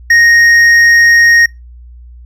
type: tone with hard clipping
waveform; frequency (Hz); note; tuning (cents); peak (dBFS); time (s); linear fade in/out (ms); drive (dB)
sine; 1864.7; A#6; 0; -5; 0.1-1.46; 5; 5
effects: noise-tail reverb RT60 0.2 s tail -24 dB re dry + added 60 Hz sine -31 dBFS peak until 2.25 s